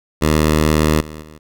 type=tone with level steps; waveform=10% pulse; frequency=77.2 Hz; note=D#2; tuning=13 cents flat; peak=-4 / -22 / -29 dBFS; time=0.21-1.39 s; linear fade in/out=20 ms; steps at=1.01 / 1.22 s; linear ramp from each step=2 ms; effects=none